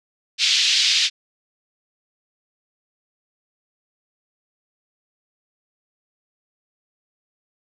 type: band-pass noise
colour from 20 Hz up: pink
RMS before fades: -18 dBFS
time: 0.38-1.1 s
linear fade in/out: 50 ms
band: 2800 to 5400 Hz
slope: 24 dB/octave
effects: low-pass 9000 Hz 12 dB/octave